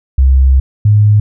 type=tone pair in turn; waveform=sine; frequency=66.1 / 104.93 Hz; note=C2 / G#2; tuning=+18 / +18 cents; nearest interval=minor sixth; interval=800 cents; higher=second; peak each=-4 dBFS; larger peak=neither; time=0.18-0.6 / 0.85-1.2 s; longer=first; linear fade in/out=5 ms; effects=none